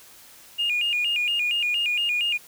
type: tone with vibrato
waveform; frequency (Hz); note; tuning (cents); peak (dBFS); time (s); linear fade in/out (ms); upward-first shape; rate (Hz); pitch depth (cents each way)
sine; 2631; E7; -4; -20; 0.58-2.38; 20; square; 4.3; 130
effects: tanh soft clip ceiling -17 dBFS + white hiss -49 dBFS RMS until 2.47 s